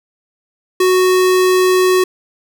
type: tone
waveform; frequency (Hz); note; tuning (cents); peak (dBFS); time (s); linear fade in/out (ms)
square; 369.4; F#4; -3; -10; 0.8-2.04; 5
effects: none